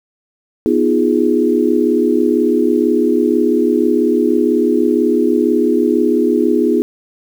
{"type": "chord", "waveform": "sine", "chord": "F half-diminished seventh", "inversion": "second", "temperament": "equal", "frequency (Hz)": [246.9, 311.1, 349.2, 415.3], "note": ["Cb4", "Eb4", "F4", "Ab4"], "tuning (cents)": [0, 0, 0, 0], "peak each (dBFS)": -16, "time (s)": [0.66, 6.82], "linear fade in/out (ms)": 0, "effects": ["7-bit"]}